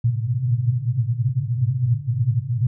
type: band-pass noise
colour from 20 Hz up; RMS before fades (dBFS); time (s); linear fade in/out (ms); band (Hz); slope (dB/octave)
white; -21; 0.04-2.67; 5; 110 to 130; 96
effects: none